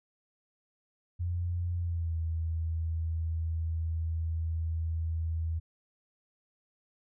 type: tone with pitch glide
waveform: sine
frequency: 87.31 to 81.46 Hz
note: F2 to E2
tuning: 0 to -20 cents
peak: -29 dBFS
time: 1.19-5.6 s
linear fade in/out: 20 ms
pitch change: -120 cents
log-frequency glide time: 1.77-2.17 s
effects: none